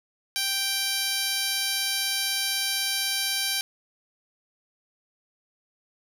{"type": "tone with band-pass filter", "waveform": "10% pulse", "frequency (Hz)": 784, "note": "G5", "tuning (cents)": 0, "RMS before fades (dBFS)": -27, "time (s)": [0.36, 3.61], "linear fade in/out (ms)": 0, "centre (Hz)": 8400, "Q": 0.72, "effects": []}